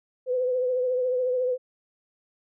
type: tone with vibrato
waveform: sine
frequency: 504 Hz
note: B4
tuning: 35 cents sharp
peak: -22 dBFS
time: 0.26-1.58 s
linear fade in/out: 50 ms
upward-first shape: triangle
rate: 14 Hz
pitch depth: 48 cents each way
effects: none